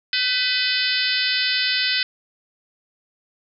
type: harmonic tone with a mistuned harmonic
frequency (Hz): 507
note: B4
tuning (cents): +45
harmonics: 3 / 4 / 5 / 6 / 7 / 8 / 9 / 10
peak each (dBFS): -27 / -27 / -27 / -27 / -27 / -27 / -27 / -27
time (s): 0.13-2.03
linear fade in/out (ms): 2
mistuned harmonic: 4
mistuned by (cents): -36
effects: none